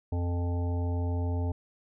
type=harmonic tone; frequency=87.31 Hz; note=F2; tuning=in tune; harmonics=1 / 3 / 5 / 7 / 9 / 10; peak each=-27 / -37 / -41 / -44 / -46 / -47 dBFS; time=0.12-1.52 s; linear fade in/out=5 ms; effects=none